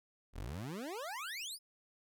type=exponential sweep; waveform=25% pulse; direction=up; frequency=35.83 to 5274 Hz; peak=-37 dBFS; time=0.33-1.59 s; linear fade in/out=50 ms; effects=none